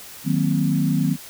sine chord, C half-diminished seventh, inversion first, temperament equal, 155.56 / 185 / 233.1 / 261.6 Hz, Eb3 / Gb3 / Bb3 / C4, 0 / 0 / 0 / 0 cents, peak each -21 / -23 / -25 / -23 dBFS, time 0.24-1.17 s, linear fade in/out 50 ms, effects white hiss -40 dBFS RMS until 1.29 s

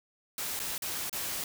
white noise with dropouts, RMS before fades -35 dBFS, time 0.38-1.44 s, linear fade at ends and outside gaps 2 ms, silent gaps 0.593-0.599 / 0.78-0.821 / 1.096-1.128 s, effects none

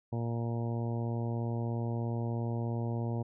harmonic tone, 116.9 Hz, A#2, 5 cents sharp, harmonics 1 / 2 / 3 / 4 / 5 / 6 / 7 / 8, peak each -32 / -38 / -42 / -44 / -46 / -48 / -49 / -50 dBFS, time 0.12-3.23 s, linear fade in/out 10 ms, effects none

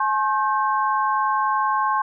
sine tone cluster, 852 / 1075 / 1555 Hz, G#5 / C6 / G6, +44 / +47 / -14 cents, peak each -23 / -20 / -28 dBFS, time 0-2.02 s, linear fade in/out 5 ms, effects none

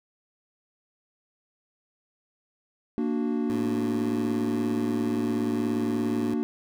triangle chord, Bb augmented, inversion none, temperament equal, 233.1 / 293.7 / 370 Hz, Bb3 / D4 / F#4, 0 / 0 / 0 cents, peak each -25 / -27 / -30 dBFS, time 2.98-6.43 s, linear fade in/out 0 ms
15% pulse tone, 108 Hz, A2, 32 cents flat, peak -28 dBFS, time 3.5-6.34 s, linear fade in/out 0 ms
effects none

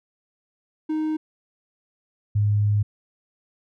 triangle / sine tone pair in turn, 311.1 / 103.82 Hz, D#4 / G#2, 0 / 0 cents, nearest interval octave + perfect fifth, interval 1900 cents, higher first, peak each -20 / -17 dBFS, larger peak second, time 0.89-1.17 / 2.35-2.83 s, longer second, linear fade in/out 10 ms, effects none

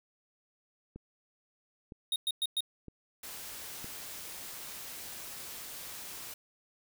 click train, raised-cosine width 3 ms, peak -32 dBFS, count 4, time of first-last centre 0.96-3.845 s, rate 1.04 Hz
square tone bursts, 3729 Hz, A#7, in tune, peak -29 dBFS, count 4, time 2.12-2.606 s, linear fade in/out 2 ms, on 39 ms, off 110 ms
white noise, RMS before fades -44 dBFS, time 3.23-6.34 s, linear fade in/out 5 ms
effects none

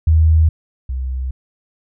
sine tone pair in turn, 79.6 / 64.6 Hz, D#2 / C2, +40 / -21 cents, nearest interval major third, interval 361 cents, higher first, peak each -8 / -19 dBFS, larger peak first, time 0.07-0.49 / 0.89-1.31 s, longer neither, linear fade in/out 5 ms, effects none

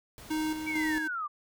pink noise, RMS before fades -48 dBFS, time 0.18-0.98 s, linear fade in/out 0 ms
square tone with tremolo, 311.1 Hz, D#4, in tune, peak -29 dBFS, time 0.3-1.08 s, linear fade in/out 10 ms, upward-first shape square, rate 2.2 Hz, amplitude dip 50%
sine linear sweep, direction down, 2307 to 1149 Hz, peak -31 dBFS, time 0.66-1.28 s, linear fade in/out 20 ms
effects none

